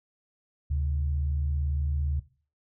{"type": "tone pair together", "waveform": "sine", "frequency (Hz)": [73.91, 131.7], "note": ["D2", "C3"], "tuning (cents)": [12, 12], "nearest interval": "minor seventh", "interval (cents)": 1000, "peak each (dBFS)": [-25, -35], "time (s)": [0.7, 2.2], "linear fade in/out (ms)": 10, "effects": ["noise-tail reverb RT60 0.4 s tail -18 dB re dry"]}